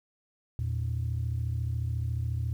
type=tone pair together; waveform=sine; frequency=82.41 / 116.55 Hz; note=E2 / A#2; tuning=0 / 0 cents; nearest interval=tritone; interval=600 cents; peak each=-30 / -29 dBFS; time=0.59-2.53 s; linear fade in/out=0 ms; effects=tanh soft clip ceiling -23 dBFS + 10-bit